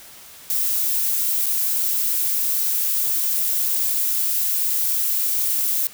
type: noise with dropouts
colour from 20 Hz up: violet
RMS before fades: -21 dBFS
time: 0.5-5.87 s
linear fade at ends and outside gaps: 1 ms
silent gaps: 1.46-1.464 s
effects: white hiss -43 dBFS RMS until 5.93 s